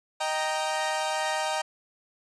sawtooth chord, Eb major, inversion none, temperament equal with one note detuned, 622.3 / 781.7 / 932.3 Hz, Eb5 / G5 / Bb5, 0 / -5 / 0 cents, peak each -27 dBFS, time 0.2-1.62 s, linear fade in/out 10 ms, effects resampled to 22050 Hz

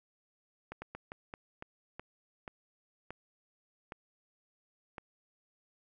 slowing click train, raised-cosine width 0.5 ms, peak -27 dBFS, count 11, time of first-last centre 0.72-4.982 s, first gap 100 ms, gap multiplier 1.3, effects none

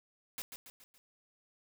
white noise with echo, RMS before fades -41 dBFS, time 0.38-0.42 s, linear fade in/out 0 ms, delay 140 ms, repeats 4, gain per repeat -6 dB, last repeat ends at 0.98 s, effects none

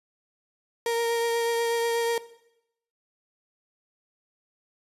35% pulse tone with vibrato, 465.2 Hz, A#4, 4 cents flat, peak -22 dBFS, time 0.86-2.18 s, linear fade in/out 2 ms, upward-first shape triangle, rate 8.2 Hz, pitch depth 14 cents each way, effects noise-tail reverb RT60 0.8 s tail -17 dB re dry + resampled to 32000 Hz

